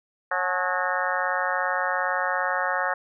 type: harmonic tone with a mistuned harmonic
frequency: 182.6 Hz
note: F#3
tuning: 23 cents flat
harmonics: 3 / 4 / 5 / 6 / 7 / 8 / 9 / 10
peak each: -31 / -31 / -31 / -31 / -31 / -31 / -31 / -31 dBFS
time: 0.31-2.94 s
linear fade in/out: 5 ms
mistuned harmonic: 5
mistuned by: -80 cents
effects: none